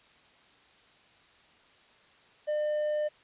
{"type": "tone", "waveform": "triangle", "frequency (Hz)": 602, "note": "D5", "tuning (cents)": 43, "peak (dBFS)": -25, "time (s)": [2.47, 3.09], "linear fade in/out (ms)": 20, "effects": ["white hiss -60 dBFS RMS until 3.23 s", "resampled to 8000 Hz"]}